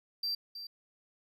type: tone with echo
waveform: triangle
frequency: 4699 Hz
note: D8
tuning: in tune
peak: -30 dBFS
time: 0.23-0.35 s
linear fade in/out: 5 ms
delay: 320 ms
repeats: 1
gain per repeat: -10 dB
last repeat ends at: 0.67 s
effects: none